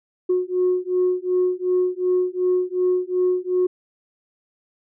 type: beating tone pair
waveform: sine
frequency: 362.8 / 365.5 Hz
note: F#4 / F#4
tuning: -34 / -21 cents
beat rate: 2.7 Hz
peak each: -20 dBFS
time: 0.29-3.67 s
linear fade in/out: 10 ms
effects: tanh soft clip ceiling -12 dBFS